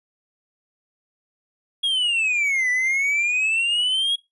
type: exponential two-way sweep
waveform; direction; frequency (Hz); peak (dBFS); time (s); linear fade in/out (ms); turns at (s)
triangle; down then up; 3322 to 1969 to 3322; -17; 1.83-4.16; 10; 2.7
effects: noise-tail reverb RT60 0.2 s tail -21 dB re dry + resampled to 24000 Hz